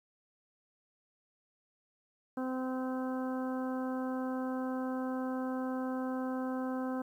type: harmonic tone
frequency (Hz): 258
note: C4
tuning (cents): -24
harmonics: 1 / 2 / 3 / 4 / 5 / 6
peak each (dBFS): -34 / -40 / -44 / -46 / -48 / -50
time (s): 2.37-7.02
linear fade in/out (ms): 5
effects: 11-bit